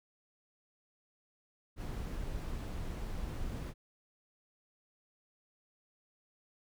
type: noise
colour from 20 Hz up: brown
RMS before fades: -39 dBFS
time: 1.76-3.74 s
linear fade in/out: 50 ms
effects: none